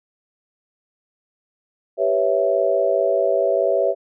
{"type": "chord", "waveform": "sine", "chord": "C# half-diminished seventh", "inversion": "second", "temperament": "equal", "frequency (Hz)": [392, 493.9, 554.4, 659.3], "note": ["G4", "B4", "C#5", "E5"], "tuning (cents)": [0, 0, 0, 0], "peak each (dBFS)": [-23, -23, -20, -20], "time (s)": [1.97, 3.95], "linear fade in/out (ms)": 50, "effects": []}